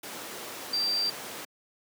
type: tone in noise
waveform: sine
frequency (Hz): 4699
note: D8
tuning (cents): 0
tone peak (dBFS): -25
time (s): 0.73-1.1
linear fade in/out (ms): 5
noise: pink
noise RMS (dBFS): -38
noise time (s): 0.03-1.45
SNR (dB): +10
effects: high-pass 300 Hz 12 dB/octave